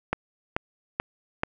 click train, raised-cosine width 0.5 ms, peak -9 dBFS, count 4, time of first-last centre 0.13-1.434 s, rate 2.3 Hz, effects none

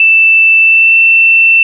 sine tone with pitch glide, 2654 to 2680 Hz, E7 to E7, +11 to +28 cents, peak -3 dBFS, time 0-1.63 s, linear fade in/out 2 ms, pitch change +17 cents, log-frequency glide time 0.6-0.98 s, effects none

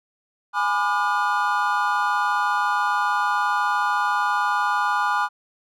triangle chord, G# diminished seventh, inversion none, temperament just, 830.6 / 996.7 / 1196.1 / 1435.3 Hz, G#5 / B5 / D6 / F6, 0 / +16 / +31 / +47 cents, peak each -23 dBFS, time 0.53-5.29 s, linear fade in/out 50 ms, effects none

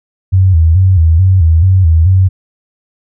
sine tone with vibrato, 87.31 Hz, F2, in tune, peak -4 dBFS, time 0.32-2.29 s, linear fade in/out 20 ms, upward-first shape square, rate 2.3 Hz, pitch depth 130 cents each way, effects none

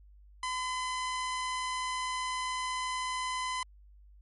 sawtooth tone, 1016 Hz, B5, 49 cents sharp, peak -28 dBFS, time 0.43-3.63 s, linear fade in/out 2 ms, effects added 50 Hz sine -53 dBFS peak until 4.21 s + MP3 48 kbps

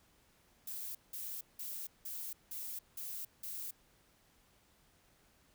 violet noise bursts, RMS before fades -43 dBFS, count 7, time 0.67-3.71 s, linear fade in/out 5 ms, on 280 ms, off 180 ms, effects pink hiss -69 dBFS RMS until 5.54 s

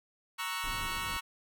20% pulse chord, F# dominant seventh, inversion first, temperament equal, 932.3 / 1108.7 / 1318.5 / 1480 Hz, A#5 / C#6 / E6 / F#6, 0 / 0 / 0 / 0 cents, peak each -35 / -33 / -35 / -37 dBFS, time 0.38-1.21 s, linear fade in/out 20 ms
brown noise, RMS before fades -42 dBFS, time 0.64-1.17 s, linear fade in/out 0 ms
effects none

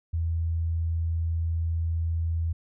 sine tone, 82.6 Hz, E2, 4 cents sharp, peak -24 dBFS, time 0.13-2.53 s, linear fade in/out 10 ms, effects none

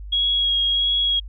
sine tone with vibrato, 3304 Hz, G#7, 10 cents flat, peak -17 dBFS, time 0.12-1.2 s, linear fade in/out 10 ms, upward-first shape sine, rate 1.5 Hz, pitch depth 15 cents each way, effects added 50 Hz sine -32 dBFS peak until 1.28 s

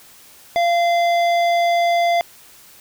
sine tone with hard clipping, 689 Hz, F5, 24 cents flat, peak -16 dBFS, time 0.56-2.21 s, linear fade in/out 0 ms, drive 12 dB, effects white hiss -46 dBFS RMS until 2.8 s

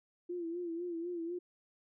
sine tone with vibrato, 342.6 Hz, F4, 33 cents flat, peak -36 dBFS, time 0.29-1.39 s, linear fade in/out 10 ms, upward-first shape sine, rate 4 Hz, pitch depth 70 cents each way, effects none

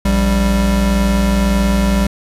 square tone pair together, 58.07 / 196 Hz, A#1 / G3, -6 / 0 cents, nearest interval octave + major sixth, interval 2106 cents, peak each -15 dBFS, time 0.05-2.07 s, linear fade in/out 5 ms, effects resampled to 32000 Hz

